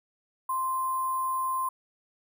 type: tone with sample-and-hold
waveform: sine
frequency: 1045 Hz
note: C6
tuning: 2 cents flat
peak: -26 dBFS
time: 0.49-1.69 s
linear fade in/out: 5 ms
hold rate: 11025 Hz
effects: none